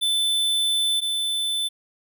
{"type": "tone pair in turn", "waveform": "square", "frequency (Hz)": [3520, 3520], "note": ["A7", "A7"], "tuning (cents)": [0, 0], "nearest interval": "unison", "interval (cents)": 0, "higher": "neither", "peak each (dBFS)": [-20, -23], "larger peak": "first", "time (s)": [[0.01, 1.01], [1.01, 1.69]], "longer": "first", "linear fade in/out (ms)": 20, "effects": []}